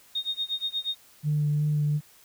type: tone with tremolo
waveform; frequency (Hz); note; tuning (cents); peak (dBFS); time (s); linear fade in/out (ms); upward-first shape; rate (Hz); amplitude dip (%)
sine; 3700; A#7; -14; -24; 0.15-0.95; 5; sine; 8.4; 95
type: tone with vibrato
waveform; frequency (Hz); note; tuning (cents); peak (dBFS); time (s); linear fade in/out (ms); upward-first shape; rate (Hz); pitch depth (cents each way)
sine; 149; D3; +25; -21; 1.23-2.01; 50; sine; 2.8; 14
effects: tanh soft clip ceiling -17 dBFS + white hiss -56 dBFS RMS until 2.24 s